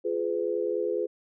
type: chord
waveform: sine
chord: F diminished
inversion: none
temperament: just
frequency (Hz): 349.2 / 419.1 / 502.9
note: F4 / Ab4 / Cb5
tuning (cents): 0 / +16 / +31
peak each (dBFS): -31 / -29 / -30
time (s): 0.04-1.07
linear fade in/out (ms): 20
effects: none